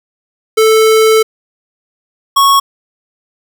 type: tone pair in turn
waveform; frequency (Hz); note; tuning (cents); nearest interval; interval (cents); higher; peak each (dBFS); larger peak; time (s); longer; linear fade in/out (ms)
square; 440 / 1105.2; A4 / C#6; 0 / -6; octave + major third; 1594; second; -6; neither; 0.57-1.23 / 2.36-2.6; first; 10
effects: none